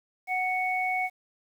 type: tone pair together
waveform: sine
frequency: 741 / 2220 Hz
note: F#5 / C#7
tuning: +2 / +2 cents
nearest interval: octave + perfect fifth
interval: 1900 cents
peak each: -28 / -28 dBFS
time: 0.27-1.1 s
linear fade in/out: 50 ms
effects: 9-bit